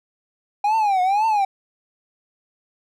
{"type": "tone with vibrato", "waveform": "triangle", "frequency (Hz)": 807, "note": "G#5", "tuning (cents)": -50, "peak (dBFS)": -14, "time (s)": [0.64, 1.45], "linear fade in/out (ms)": 5, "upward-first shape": "triangle", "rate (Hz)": 2, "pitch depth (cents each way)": 200, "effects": []}